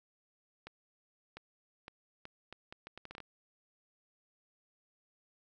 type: accelerating click train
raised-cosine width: 0.3 ms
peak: -30 dBFS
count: 13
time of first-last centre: 0.67-3.203 s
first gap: 700 ms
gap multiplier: 0.73
effects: none